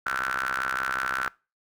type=ring-modulated tone; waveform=sawtooth; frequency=65.3 Hz; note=C2; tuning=3 cents flat; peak=-19 dBFS; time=0.06-1.28 s; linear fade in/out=0 ms; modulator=1430 Hz; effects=noise-tail reverb RT60 0.3 s tail -23 dB re dry